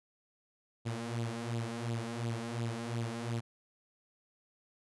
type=tone with flanger; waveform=sawtooth; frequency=116.54 Hz; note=A#2; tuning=in tune; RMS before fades=-37 dBFS; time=0.85-3.41 s; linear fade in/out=20 ms; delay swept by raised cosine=0.25 to 4.95 ms; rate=2.8 Hz; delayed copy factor=+0.65; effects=resampled to 24000 Hz